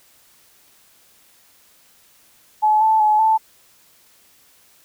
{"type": "tone with pitch steps", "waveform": "sine", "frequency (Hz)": [856, 877, 852, 880], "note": ["A5", "A5", "G#5", "A5"], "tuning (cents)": [-48, -6, 44, 0], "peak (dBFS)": -12, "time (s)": [2.62, 3.38], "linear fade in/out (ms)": 20, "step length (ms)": 190, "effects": ["white hiss -54 dBFS RMS until 4.84 s"]}